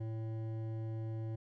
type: tone with hard clipping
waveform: triangle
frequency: 111.5 Hz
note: A2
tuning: 23 cents sharp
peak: -39 dBFS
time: 0-1.36 s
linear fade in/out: 10 ms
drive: 15 dB
effects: none